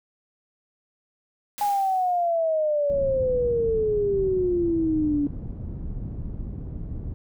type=noise with exponential decay; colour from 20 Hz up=white; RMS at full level=-35 dBFS; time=1.58-2.37 s; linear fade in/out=0 ms; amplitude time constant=170 ms
type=exponential sweep; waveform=sine; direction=down; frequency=830.6 to 284.6 Hz; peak=-20 dBFS; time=1.61-5.27 s; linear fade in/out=2 ms
type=low-pass noise; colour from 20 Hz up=pink; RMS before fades=-33 dBFS; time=2.9-7.14 s; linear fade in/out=0 ms; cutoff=200 Hz; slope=12 dB/octave
effects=none

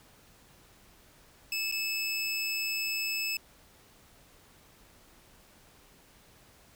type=tone with dropouts; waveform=25% pulse; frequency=2610 Hz; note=E7; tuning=18 cents flat; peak=-26 dBFS; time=1.52-3.37 s; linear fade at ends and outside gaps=2 ms; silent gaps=1.715-1.723 s; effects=pink hiss -59 dBFS RMS until 6.75 s

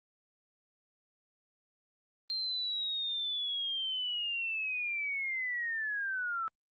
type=linear sweep; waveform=sine; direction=down; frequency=4186 to 1303 Hz; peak=-32 dBFS; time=2.3-6.48 s; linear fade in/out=0 ms; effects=Opus 32 kbps

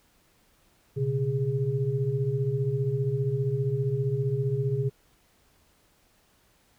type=tone cluster; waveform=sine; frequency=122.6 / 137.7 / 411.1 Hz; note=B2 / C#3 / G#4; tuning=-12 / -11 / -18 cents; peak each=-29 / -27 / -30 dBFS; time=0.96-4.9 s; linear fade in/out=20 ms; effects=pink hiss -64 dBFS RMS until 6.78 s

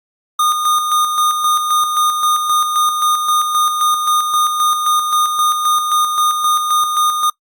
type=tone with tremolo; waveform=square; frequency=1225 Hz; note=D#6; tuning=27 cents flat; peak=-12 dBFS; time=0.39-7.3 s; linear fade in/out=5 ms; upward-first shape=square; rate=3.8 Hz; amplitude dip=45%; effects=noise-tail reverb RT60 0.1 s tail -22 dB re dry + Opus 48 kbps

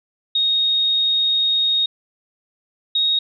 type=tone pair in turn; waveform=sine; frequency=3731 / 3755 Hz; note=A#7 / A#7; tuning=+1 / +12 cents; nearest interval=unison; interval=11 cents; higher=second; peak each=-15 dBFS; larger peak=neither; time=0.35-1.86 / 2.95-3.19 s; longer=first; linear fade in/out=5 ms; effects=none

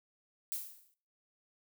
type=noise with exponential decay; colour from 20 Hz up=violet; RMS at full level=-35 dBFS; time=0.52-0.94 s; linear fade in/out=0 ms; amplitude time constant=91 ms; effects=noise-tail reverb RT60 0.4 s tail -17 dB re dry

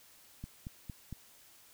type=click train; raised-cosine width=5 ms; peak=-29 dBFS; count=4; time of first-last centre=0.44-1.126 s; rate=4.37 Hz; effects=white hiss -60 dBFS RMS until 1.73 s

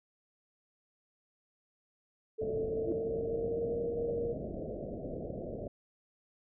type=tone with pitch glide; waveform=sine; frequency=439.4 to 468.2 Hz; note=A4 to A#4; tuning=-2 to +8 cents; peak=-32 dBFS; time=2.38-4.34 s; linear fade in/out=20 ms; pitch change=+110 cents; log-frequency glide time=2.5-3.78 s
type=low-pass noise; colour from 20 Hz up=white; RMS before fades=-40 dBFS; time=2.41-5.68 s; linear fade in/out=5 ms; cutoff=660 Hz; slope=96 dB/octave
type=tone with exponential growth; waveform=sine; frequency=339.9 Hz; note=F4; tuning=47 cents flat; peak=-28 dBFS; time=2.76-2.92 s; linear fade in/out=2 ms; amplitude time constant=34 ms
effects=none

